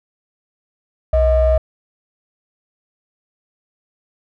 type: ring-modulated tone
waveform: triangle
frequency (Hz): 284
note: C#4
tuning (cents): +42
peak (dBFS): -5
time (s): 1.13-1.58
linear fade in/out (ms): 5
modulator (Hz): 347
effects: tanh soft clip ceiling -4 dBFS